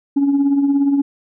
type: tone with tremolo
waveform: sine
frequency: 280.1 Hz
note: C#4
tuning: 18 cents sharp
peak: -8 dBFS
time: 0.16-1.02 s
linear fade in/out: 10 ms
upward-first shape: triangle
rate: 17 Hz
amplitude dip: 60%
effects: tanh soft clip ceiling -9 dBFS